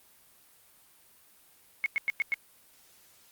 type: tone bursts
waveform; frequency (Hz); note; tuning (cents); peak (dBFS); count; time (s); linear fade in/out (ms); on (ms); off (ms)
sine; 2184; C#7; -26; -24; 5; 1.84-2.34; 0; 20; 100
effects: white hiss -60 dBFS RMS until 3.31 s + Opus 32 kbps